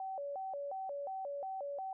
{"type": "tone with vibrato", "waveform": "sine", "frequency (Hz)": 659.3, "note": "E5", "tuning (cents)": 0, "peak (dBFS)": -38, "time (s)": [0, 1.93], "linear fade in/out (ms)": 2, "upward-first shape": "square", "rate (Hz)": 2.8, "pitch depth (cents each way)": 260, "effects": []}